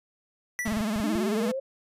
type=tone with exponential decay; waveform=square; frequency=1962 Hz; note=B6; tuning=12 cents flat; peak=-26 dBFS; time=0.59-0.9 s; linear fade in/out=0 ms; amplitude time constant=67 ms
type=tone with vibrato; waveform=45% pulse; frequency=215 Hz; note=A3; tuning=40 cents flat; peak=-26 dBFS; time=0.65-1.52 s; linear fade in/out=10 ms; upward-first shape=sine; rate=18 Hz; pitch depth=100 cents each way
type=clicks; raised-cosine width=5 ms; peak=-24 dBFS; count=7; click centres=0.676 / 0.723 / 0.771 / 0.808 / 0.96 / 1.001 / 1.155 s
type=linear sweep; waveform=sine; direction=up; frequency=276.8 to 550 Hz; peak=-28 dBFS; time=1.03-1.6 s; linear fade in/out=10 ms
effects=resampled to 32000 Hz